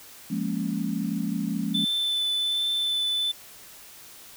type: chord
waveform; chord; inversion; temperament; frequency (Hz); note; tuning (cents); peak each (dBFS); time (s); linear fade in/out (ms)
sine; Bb minor seventh; second; equal; 174.61 / 207.7 / 233.1 / 277.2; F3 / Ab3 / Bb3 / Db4; 0 / 0 / 0 / 0; -31 / -29 / -32 / -32; 0.3-1.85; 10
type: tone with vibrato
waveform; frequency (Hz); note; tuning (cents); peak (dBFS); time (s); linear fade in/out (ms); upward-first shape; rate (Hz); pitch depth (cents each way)
triangle; 3520; A7; 0; -22; 1.74-3.32; 10; triangle; 1.3; 12
effects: white hiss -47 dBFS RMS until 4.36 s